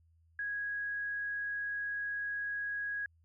sine tone, 1656 Hz, G#6, 5 cents flat, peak -34 dBFS, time 0.39-3.06 s, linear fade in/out 2 ms, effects added 82 Hz sine -64 dBFS peak until 3.24 s

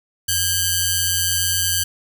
5% pulse ring-modulated tone, 1529 Hz, G6, 44 cents flat, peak -3 dBFS, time 0.28-1.84 s, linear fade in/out 10 ms, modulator 1440 Hz, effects none

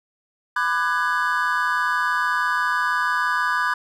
triangle chord, G# half-diminished seventh, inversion first, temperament just, 996.7 / 1196.1 / 1495.1 / 1661.2 Hz, B5 / D6 / F#6 / G#6, +16 / +31 / +18 / 0 cents, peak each -23 dBFS, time 0.56-3.74 s, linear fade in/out 5 ms, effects none

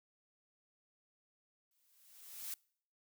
blue noise with exponential growth, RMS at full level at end -41 dBFS, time 1.71-2.54 s, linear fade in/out 2 ms, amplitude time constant 180 ms, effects noise-tail reverb RT60 0.6 s tail -26 dB re dry

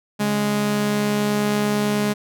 sawtooth tone pair together, 138.59 / 207.7 Hz, C#3 / G#3, 0 / 0 cents, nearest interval perfect fifth, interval 700 cents, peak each -25 / -15 dBFS, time 0.19-2.14 s, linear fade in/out 20 ms, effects none

